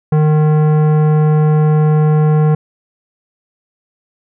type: tone with tanh clipping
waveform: sine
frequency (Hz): 153.1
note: D#3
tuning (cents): -28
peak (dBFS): -10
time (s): 0.12-2.55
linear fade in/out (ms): 5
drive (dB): 15
effects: none